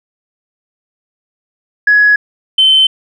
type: tone pair in turn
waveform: sine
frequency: 1679 / 3076 Hz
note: G#6 / G7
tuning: +18 / -33 cents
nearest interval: minor seventh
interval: 1049 cents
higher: second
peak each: -4 dBFS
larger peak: neither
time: 1.87-2.16 / 2.58-2.87 s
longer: neither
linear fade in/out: 5 ms
effects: tanh soft clip ceiling 0 dBFS